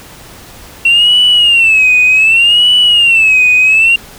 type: tone with vibrato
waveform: sine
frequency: 2715 Hz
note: F7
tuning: 50 cents flat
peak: -3 dBFS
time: 0.85-3.96 s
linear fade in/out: 5 ms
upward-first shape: sine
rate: 0.66 Hz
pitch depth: 150 cents each way
effects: tanh soft clip ceiling -1 dBFS + pink hiss -34 dBFS RMS until 4.18 s